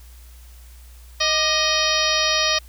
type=harmonic tone with a mistuned harmonic; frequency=625 Hz; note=D#5; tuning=8 cents sharp; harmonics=1 / 2 / 3 / 4 / 5 / 6 / 7 / 8 / 9; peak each=-26 / -26 / -26 / -26 / -26 / -26 / -26 / -26 / -26 dBFS; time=1.2-2.59 s; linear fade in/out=10 ms; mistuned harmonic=2; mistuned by=-68 cents; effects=added 60 Hz sine -41 dBFS peak until 2.68 s + white hiss -52 dBFS RMS until 2.68 s

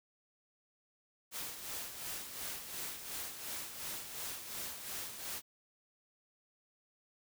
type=noise with tremolo; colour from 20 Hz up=white; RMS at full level=-41 dBFS; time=1.31-5.42 s; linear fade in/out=50 ms; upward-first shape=sine; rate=2.8 Hz; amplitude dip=55%; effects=none

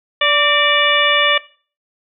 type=harmonic tone with a mistuned harmonic; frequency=583 Hz; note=D5; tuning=13 cents flat; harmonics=1 / 2 / 3 / 4 / 5 / 6; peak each=-19 / -19 / -19 / -19 / -19 / -19 dBFS; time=0.21-1.38 s; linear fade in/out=5 ms; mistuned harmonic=3; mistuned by=+57 cents; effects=noise-tail reverb RT60 0.4 s tail -19 dB re dry

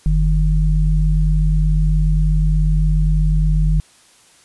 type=tone pair together; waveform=sine; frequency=46.08 / 155 Hz; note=F#1 / D#3; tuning=-6 / -6 cents; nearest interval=octave + major sixth; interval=2100 cents; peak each=-13 / -17 dBFS; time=0.06-3.8 s; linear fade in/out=0 ms; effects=white hiss -50 dBFS RMS until 4.44 s + resampled to 24000 Hz

